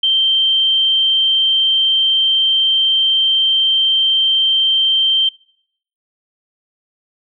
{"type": "tone", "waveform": "sine", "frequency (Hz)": 3136, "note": "G7", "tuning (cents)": 0, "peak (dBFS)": -11, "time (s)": [0.03, 5.29], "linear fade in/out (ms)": 5, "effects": ["noise-tail reverb RT60 0.7 s tail -24 dB re dry"]}